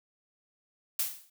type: noise with exponential decay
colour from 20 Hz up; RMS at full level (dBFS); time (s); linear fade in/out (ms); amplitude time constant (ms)
blue; -26; 0.99-1.3; 5; 67
effects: none